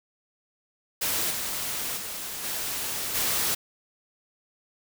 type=noise with level steps; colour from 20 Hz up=white; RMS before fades=-27 / -31 / -35 / -31 / -26 dBFS; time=1.01-3.55 s; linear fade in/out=10 ms; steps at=1.3 / 1.96 / 2.43 / 3.14 s; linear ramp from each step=20 ms; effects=none